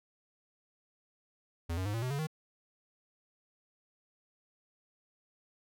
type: tone with pitch steps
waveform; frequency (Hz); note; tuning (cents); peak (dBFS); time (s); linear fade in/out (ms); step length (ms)
square; 83.9 / 93.09 / 103.29 / 114.61 / 127.17 / 141.1 / 156.56; E2 / F#2 / G#2 / A#2 / C3 / C#3 / D#3; +31 / +11 / -9 / -29 / -49 / +31 / +11; -33; 1.69-2.271; 10; 83
effects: none